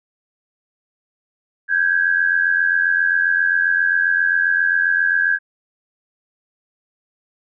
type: tone pair together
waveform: sine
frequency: 1568 / 1655.5 Hz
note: G6 / G#6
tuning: 0 / -6 cents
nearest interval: minor second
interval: 94 cents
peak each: -17 dBFS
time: 1.68-5.39 s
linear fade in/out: 50 ms
effects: none